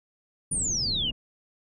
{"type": "exponential sweep", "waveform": "sine", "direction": "down", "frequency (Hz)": [9730, 2778], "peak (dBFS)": -25, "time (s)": [0.51, 1.11], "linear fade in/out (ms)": 10}
{"type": "low-pass noise", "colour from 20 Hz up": "pink", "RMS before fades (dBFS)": -36, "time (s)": [0.51, 1.12], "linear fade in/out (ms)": 5, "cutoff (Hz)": 260, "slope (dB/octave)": 12}
{"effects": []}